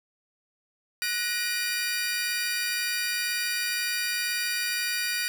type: tone cluster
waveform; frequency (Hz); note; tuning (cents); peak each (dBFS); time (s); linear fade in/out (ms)
sawtooth; 1475 / 1885 / 2412 / 4722; F#6 / A#6 / D7 / D8; -6 / +19 / +46 / +9; -29; 1.02-5.28; 0
effects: none